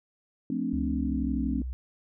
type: chord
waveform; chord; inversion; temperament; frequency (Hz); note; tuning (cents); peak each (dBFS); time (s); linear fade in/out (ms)
sine; D minor seventh; first; equal; 174.61 / 220 / 261.6 / 293.7; F3 / A3 / C4 / D4; 0 / 0 / 0 / 0; -36 / -32 / -30 / -34; 0.5-1.62; 2
type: tone with pitch glide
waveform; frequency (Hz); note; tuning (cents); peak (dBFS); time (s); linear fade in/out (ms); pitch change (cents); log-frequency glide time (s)
sine; 72.2 to 63.22; D2 to B1; -29 to +41; -31; 0.73-1.73; 0; -230; 0.85-1.4
effects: none